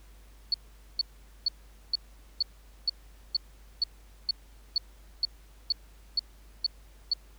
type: tone bursts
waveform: sine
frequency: 4435 Hz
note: C#8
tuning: in tune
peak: -22 dBFS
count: 15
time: 0.52-7.135 s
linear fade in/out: 2 ms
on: 21 ms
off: 450 ms
effects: added 50 Hz sine -51 dBFS peak until 7.38 s + pink hiss -61 dBFS RMS until 7.38 s